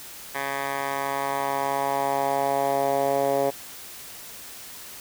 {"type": "tone with band-pass filter sweep", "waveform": "10% pulse", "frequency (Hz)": 138.59, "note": "C#3", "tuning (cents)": 0, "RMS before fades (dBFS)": -25, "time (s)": [0.34, 3.51], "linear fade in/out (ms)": 20, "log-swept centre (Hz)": [1500, 560], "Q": 2.1, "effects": ["white hiss -41 dBFS RMS until 5 s"]}